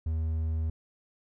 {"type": "tone", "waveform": "triangle", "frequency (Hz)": 79.9, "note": "D#2", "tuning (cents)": 47, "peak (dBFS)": -25, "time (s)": [0.06, 0.7], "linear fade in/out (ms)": 5, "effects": []}